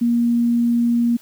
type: tone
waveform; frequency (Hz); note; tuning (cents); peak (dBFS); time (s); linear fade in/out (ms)
sine; 236.5; A#3; +25; -14; 0.01-1.17; 10
effects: white hiss -49 dBFS RMS until 1.21 s